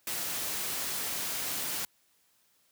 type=noise; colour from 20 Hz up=white; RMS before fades=-34 dBFS; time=0.07-1.85 s; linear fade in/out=2 ms; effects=white hiss -69 dBFS RMS until 2.71 s + high-pass 80 Hz 12 dB/octave